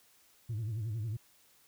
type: tone with vibrato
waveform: sine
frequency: 110 Hz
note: A2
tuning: in tune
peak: -31 dBFS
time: 0.49-1.17 s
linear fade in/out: 10 ms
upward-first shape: sine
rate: 11 Hz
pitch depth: 130 cents each way
effects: tanh soft clip ceiling -32 dBFS + white hiss -65 dBFS RMS until 1.67 s